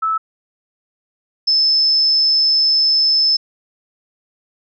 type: tone pair in turn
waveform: sine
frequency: 1308 / 5250 Hz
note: E6 / E8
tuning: -14 / -8 cents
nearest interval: 2 octaves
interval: 2406 cents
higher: second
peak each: -15 / -11 dBFS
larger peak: second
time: 0.02-0.18 / 1.47-3.37 s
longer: second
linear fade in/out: 10 ms
effects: none